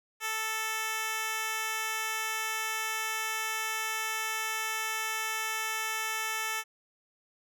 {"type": "tone with high-pass filter", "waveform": "10% pulse", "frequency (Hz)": 440, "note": "A4", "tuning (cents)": 0, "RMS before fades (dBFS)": -33, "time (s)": [0.2, 6.64], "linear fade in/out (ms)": 50, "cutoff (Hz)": 950, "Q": 0.52, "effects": []}